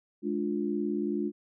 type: chord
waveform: sine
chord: D diminished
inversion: second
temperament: just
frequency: 211.4 / 293.7 / 352.4 Hz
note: Ab3 / D4 / F4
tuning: +31 / 0 / +16 cents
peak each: -32 dBFS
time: 0.22-1.32 s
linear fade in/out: 50 ms
effects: none